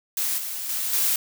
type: noise with level steps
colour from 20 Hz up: blue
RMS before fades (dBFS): -25 / -31 / -27 / -22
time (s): 0.17-1.16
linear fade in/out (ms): 2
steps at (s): 0.38 / 0.69 / 0.93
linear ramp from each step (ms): 2
effects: none